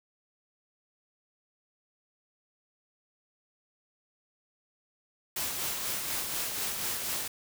white noise with tremolo, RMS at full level -32 dBFS, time 5.36-7.28 s, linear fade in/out 5 ms, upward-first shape sine, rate 4.1 Hz, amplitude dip 35%, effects none

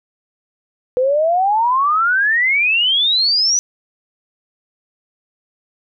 sine exponential sweep, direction up, 493.6 to 6010 Hz, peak -12 dBFS, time 0.97-3.59 s, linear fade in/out 0 ms, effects none

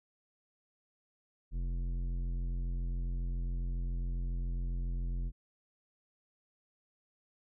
sine tone with tanh clipping, 43.65 Hz, F1, in tune, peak -34 dBFS, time 1.51-5.32 s, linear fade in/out 50 ms, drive 12 dB, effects none

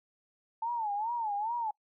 sine tone with vibrato, 880 Hz, A5, in tune, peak -30 dBFS, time 0.62-1.71 s, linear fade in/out 5 ms, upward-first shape sine, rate 2.4 Hz, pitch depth 150 cents each way, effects noise-tail reverb RT60 0.1 s tail -25 dB re dry

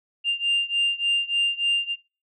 sine beating tone pair, 2794 / 2797.4 Hz, F7 / F7, 0 / +2 cents, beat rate 3.4 Hz, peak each -22 / -23 dBFS, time 0.24-1.96 s, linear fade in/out 50 ms, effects noise-tail reverb RT60 0.4 s tail -26 dB re dry + tanh soft clip ceiling -16 dBFS

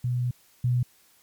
sine tone pair in turn, 123.47 / 123.47 Hz, B2 / B2, 0 / 0 cents, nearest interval unison, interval 0 cents, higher neither, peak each -23 / -20 dBFS, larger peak second, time 0.04-0.31 / 0.64-0.83 s, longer first, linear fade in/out 5 ms, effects white hiss -60 dBFS RMS until 1.22 s + MP3 96 kbps

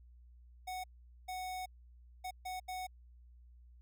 square tone bursts at uneven times, 740 Hz, F#5, in tune, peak -40 dBFS, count 5, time 0.67-0.84 / 1.28-1.66 / 2.24-2.31 / 2.45-2.6 / 2.68-2.87 s, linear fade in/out 10 ms, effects added 60 Hz sine -56 dBFS peak until 3.81 s

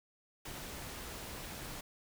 pink noise, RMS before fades -45 dBFS, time 0.45-1.81 s, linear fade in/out 5 ms, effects none

